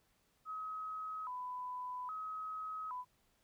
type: tone with vibrato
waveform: sine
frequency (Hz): 1127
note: C#6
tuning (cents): +28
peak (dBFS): -40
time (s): 0.45-3.05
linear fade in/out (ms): 50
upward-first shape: square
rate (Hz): 0.61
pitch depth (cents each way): 210
effects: pink hiss -75 dBFS RMS until 3.43 s